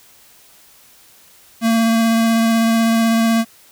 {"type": "tone with vibrato", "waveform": "square", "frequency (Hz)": 227.2, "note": "A#3", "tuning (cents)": -44, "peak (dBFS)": -13, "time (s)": [1.61, 3.45], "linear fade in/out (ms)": 50, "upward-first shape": "sine", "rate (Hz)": 16, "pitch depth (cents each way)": 12, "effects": ["white hiss -48 dBFS RMS until 3.71 s"]}